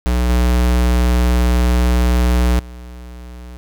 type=tone with level steps; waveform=square; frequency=60.9 Hz; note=B1; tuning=24 cents flat; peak=-14 / -12 / -32 dBFS; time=0.06-3.57 s; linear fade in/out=0 ms; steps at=0.29 / 2.59 s; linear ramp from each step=5 ms; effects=none